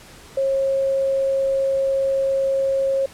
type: tone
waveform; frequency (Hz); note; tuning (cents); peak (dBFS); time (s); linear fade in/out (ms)
sine; 541; C#5; -42; -17; 0.37-3.06; 5
effects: pink hiss -44 dBFS RMS until 3.13 s + low-pass 11000 Hz 12 dB/octave